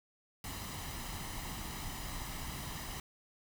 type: noise with comb filter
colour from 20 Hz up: pink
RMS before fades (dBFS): -42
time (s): 0.44-3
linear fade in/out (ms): 2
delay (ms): 1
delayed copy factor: +0.55
effects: none